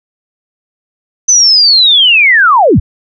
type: linear sweep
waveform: sine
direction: down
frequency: 6150 to 38.89 Hz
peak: -3 dBFS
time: 1.28-2.8 s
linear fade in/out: 10 ms
effects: none